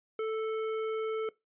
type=tone with hard clipping; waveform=triangle; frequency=440 Hz; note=A4; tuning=in tune; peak=-32 dBFS; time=0.19-1.29 s; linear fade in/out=2 ms; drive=15 dB; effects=noise-tail reverb RT60 0.2 s tail -21 dB re dry + resampled to 8000 Hz

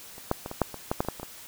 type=clicks; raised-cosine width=1 ms; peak=-30 / -9 / -20 / -21 / -7 / -23 / -11 / -10 / -27 / -13 / -24 / -21 dBFS; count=12; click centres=0.181 / 0.314 / 0.461 / 0.514 / 0.617 / 0.743 / 0.915 / 1.005 / 1.049 / 1.086 / 1.198 / 1.231 s; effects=white hiss -46 dBFS RMS until 1.47 s

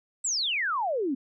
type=exponential sweep; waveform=sine; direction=down; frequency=8160 to 249.8 Hz; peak=-25 dBFS; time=0.24-1.15 s; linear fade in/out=10 ms; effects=none

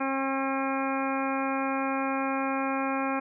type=harmonic tone; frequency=269.5 Hz; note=C#4; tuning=49 cents flat; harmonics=1 / 2 / 3 / 4 / 5 / 6 / 7 / 8 / 9; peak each=-30 / -34 / -33 / -34 / -36 / -39 / -47 / -42 / -38 dBFS; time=0-3.2 s; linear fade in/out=10 ms; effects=none

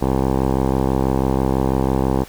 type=tone with low-pass filter; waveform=10% pulse; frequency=66.1 Hz; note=C2; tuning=18 cents sharp; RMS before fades=-18 dBFS; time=0.01-2.24 s; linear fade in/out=10 ms; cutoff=730 Hz; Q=2.7; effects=pink hiss -41 dBFS RMS until 2.28 s

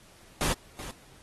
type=noise with echo; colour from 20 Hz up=pink; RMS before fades=-28 dBFS; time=0.41-0.53 s; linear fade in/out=0 ms; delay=380 ms; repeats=1; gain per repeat=-13 dB; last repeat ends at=0.91 s; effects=pink hiss -56 dBFS RMS until 1.22 s + AAC 32 kbps

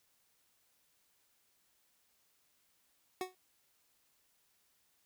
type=tone with exponential decay; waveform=25% pulse; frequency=370 Hz; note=F#4; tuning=in tune; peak=-29 dBFS; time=3.21-3.35 s; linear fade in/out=1 ms; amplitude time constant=30 ms; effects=white hiss -74 dBFS RMS until 5.05 s

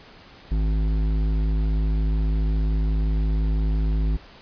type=tone with hard clipping; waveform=sine; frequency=52.8 Hz; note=G#1; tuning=29 cents sharp; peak=-21 dBFS; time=0.51-4.17 s; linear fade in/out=10 ms; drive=11 dB; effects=pink hiss -47 dBFS RMS until 4.41 s + resampled to 11025 Hz

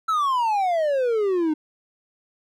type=exponential sweep; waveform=triangle; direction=down; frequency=1341 to 300 Hz; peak=-17 dBFS; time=0.08-1.54 s; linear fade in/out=10 ms; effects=none

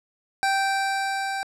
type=tone with level ramp; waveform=25% pulse; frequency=781 Hz; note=G5; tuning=7 cents flat; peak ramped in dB=-16 to -23 dBFS; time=0.43-1.43 s; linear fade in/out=0 ms; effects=low-pass 9000 Hz 12 dB/octave

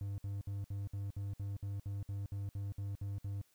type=tone bursts; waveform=triangle; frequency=99.8 Hz; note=G2; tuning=32 cents sharp; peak=-35 dBFS; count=15; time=0.01-3.414 s; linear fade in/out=0 ms; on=170 ms; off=61 ms; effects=white hiss -72 dBFS RMS until 3.54 s

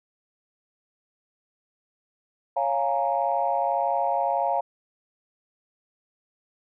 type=chord; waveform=sine; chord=Bb minor seventh; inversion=first; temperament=equal; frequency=554.4 / 698.5 / 830.6 / 932.3 Hz; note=Db5 / F5 / Ab5 / Bb5; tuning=0 / 0 / 0 / 0 cents; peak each=-28 / -25 / -27 / -28 dBFS; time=2.56-4.61 s; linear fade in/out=10 ms; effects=tanh soft clip ceiling -11 dBFS

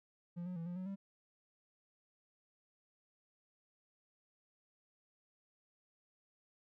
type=tone with pitch steps; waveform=triangle; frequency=173.6 / 181.2 / 166.3 / 176.2 / 185.2 / 196.1 Hz; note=F3 / F#3 / E3 / F3 / F#3 / G3; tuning=-10 / -36 / +16 / +16 / +2 / +1 cents; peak=-38 dBFS; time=0.36-0.96 s; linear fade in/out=20 ms; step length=100 ms; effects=none

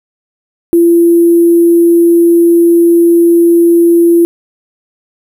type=tone with sample-and-hold; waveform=sine; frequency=340 Hz; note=F4; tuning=46 cents flat; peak=-3 dBFS; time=0.73-4.25 s; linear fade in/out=0 ms; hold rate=11025 Hz; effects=none

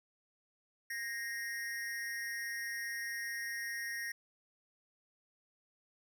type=tone with amplitude modulation; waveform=square; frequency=1864.7 Hz; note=A#6; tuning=in tune; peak=-35 dBFS; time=0.9-4.12 s; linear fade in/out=5 ms; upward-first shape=sine; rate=225 Hz; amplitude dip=75%; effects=none

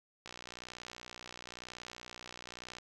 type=click train; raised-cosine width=0.2 ms; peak=-28 dBFS; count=155; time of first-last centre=0.26-2.785 s; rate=61 Hz; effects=none

